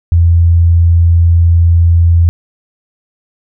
sine tone, 84.7 Hz, E2, 48 cents sharp, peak -4 dBFS, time 0.12-2.29 s, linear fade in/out 0 ms, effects none

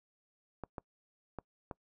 clicks, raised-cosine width 1 ms, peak -26 dBFS, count 4, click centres 0.637 / 0.782 / 1.387 / 1.712 s, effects noise-tail reverb RT60 0.1 s tail -25 dB re dry

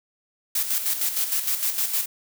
blue noise with tremolo, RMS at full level -23 dBFS, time 0.55-2.06 s, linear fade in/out 5 ms, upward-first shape square, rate 6.5 Hz, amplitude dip 55%, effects none

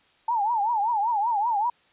sine tone with vibrato, 880 Hz, A5, in tune, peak -21 dBFS, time 0.28-1.7 s, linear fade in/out 5 ms, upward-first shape triangle, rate 5.2 Hz, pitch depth 200 cents each way, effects white hiss -61 dBFS RMS until 1.92 s + resampled to 8000 Hz

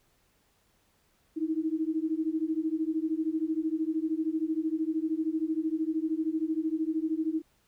sine beating tone pair, 311.1 / 324.1 Hz, D#4 / E4, 0 / -29 cents, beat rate 13 Hz, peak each -30 dBFS, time 1.36-7.42 s, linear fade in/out 20 ms, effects pink hiss -69 dBFS RMS until 7.67 s

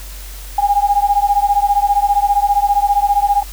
sine beating tone pair, 805 / 820 Hz, G5 / G#5, +46 / -22 cents, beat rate 15 Hz, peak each -14 / -14 dBFS, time 0.58-3.43 s, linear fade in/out 5 ms, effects added 47 Hz sine -29 dBFS peak until 3.52 s + white hiss -36 dBFS RMS until 3.52 s

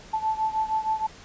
sine beating tone pair, 873 / 879.4 Hz, A5 / A5, -14 / -1 cents, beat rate 6.4 Hz, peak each -25 / -28 dBFS, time 0.13-1.07 s, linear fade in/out 10 ms, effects pink hiss -47 dBFS RMS until 1.24 s + resampled to 16000 Hz

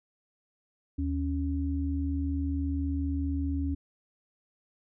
sine tone pair together, 77.69 / 277.2 Hz, D#2 / C#4, -2 / 0 cents, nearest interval octave + minor seventh, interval 2202 cents, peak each -29 / -31 dBFS, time 0.98-3.75 s, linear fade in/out 10 ms, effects none

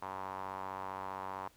sawtooth tone with band-pass filter, 95.3 Hz, G2, 48 cents flat, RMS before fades -42 dBFS, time 0.02-1.48 s, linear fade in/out 0 ms, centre 970 Hz, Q 4, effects pink hiss -65 dBFS RMS until 1.56 s

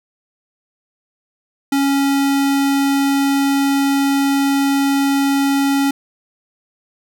square tone, 277.2 Hz, C#4, in tune, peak -14 dBFS, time 1.72-5.91 s, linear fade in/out 5 ms, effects none

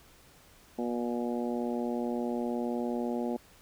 harmonic tone, 120.1 Hz, B2, 48 cents flat, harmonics 2 / 3 / 4 / 5 / 6 / 7, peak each -32 / -36 / -38 / -40 / -42 / -43 dBFS, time 0.78-3.37 s, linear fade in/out 10 ms, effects pink hiss -58 dBFS RMS until 3.61 s

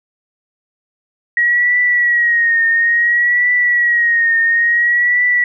sine tone with vibrato, 1900 Hz, A#6, 33 cents sharp, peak -10 dBFS, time 1.37-5.44 s, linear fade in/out 2 ms, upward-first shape triangle, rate 0.58 Hz, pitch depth 66 cents each way, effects none

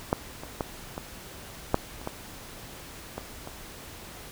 clicks, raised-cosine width 1 ms, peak -8 / -24 / -13 / -19 / -6 / -29 / -16 / -19 / -23 dBFS, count 9, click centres 0.129 / 0.435 / 0.608 / 0.979 / 1.744 / 2.015 / 2.074 / 3.18 / 3.474 s, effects pink hiss -44 dBFS RMS until 4.31 s

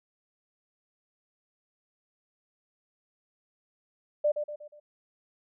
sine tone with echo, 594 Hz, D5, 20 cents sharp, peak -21 dBFS, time 4.24-4.32 s, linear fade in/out 10 ms, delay 120 ms, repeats 4, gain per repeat -7 dB, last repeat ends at 4.8 s, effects none

